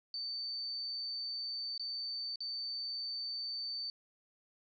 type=tone with dropouts; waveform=sine; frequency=4561 Hz; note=C#8; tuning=49 cents sharp; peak=-37 dBFS; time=0.14-3.9 s; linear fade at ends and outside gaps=1 ms; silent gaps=1.778-1.796 / 2.358-2.405 s; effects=none